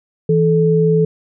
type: tone pair together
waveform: sine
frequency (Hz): 163.3 / 434.3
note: E3 / A4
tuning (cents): -16 / -23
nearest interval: octave + perfect fourth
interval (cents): 1693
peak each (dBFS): -13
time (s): 0.29-1.05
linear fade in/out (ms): 5
effects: none